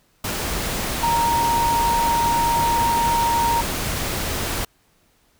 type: tone in noise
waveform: sine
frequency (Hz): 932.3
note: A#5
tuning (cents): 0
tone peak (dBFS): -17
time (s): 1.03-3.61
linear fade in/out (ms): 5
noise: pink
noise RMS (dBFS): -25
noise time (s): 0.24-4.65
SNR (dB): +5
effects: pink hiss -61 dBFS RMS until 5.39 s